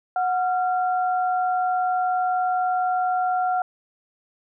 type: tone pair together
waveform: sine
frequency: 734 / 1378.4 Hz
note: F#5 / F6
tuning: -14 / -23 cents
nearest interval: major seventh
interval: 1091 cents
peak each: -20 / -29 dBFS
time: 0.16-3.62 s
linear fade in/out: 2 ms
effects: none